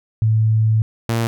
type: tone pair in turn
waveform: sine / sawtooth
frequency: 110 / 115.18 Hz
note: A2 / A#2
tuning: 0 / -20 cents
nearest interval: minor second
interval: 80 cents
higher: second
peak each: -12 / -13 dBFS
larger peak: first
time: 0.22-0.82 / 1.09-1.27 s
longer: first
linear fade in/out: 0 ms
effects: none